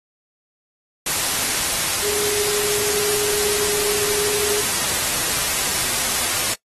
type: tone in noise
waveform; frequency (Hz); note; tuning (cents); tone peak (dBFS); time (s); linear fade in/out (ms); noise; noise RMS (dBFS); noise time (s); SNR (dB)
sine; 415.3; G#4; 0; -25; 2.03-4.61; 5; white; -21; 1.06-6.54; -7
effects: noise-tail reverb RT60 0.1 s tail -19 dB re dry + AAC 32 kbps